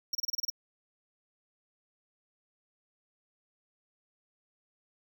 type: tone bursts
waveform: square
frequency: 5588 Hz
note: F8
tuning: in tune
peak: -29 dBFS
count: 8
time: 0.13-0.501 s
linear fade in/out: 5 ms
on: 21 ms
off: 29 ms
effects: none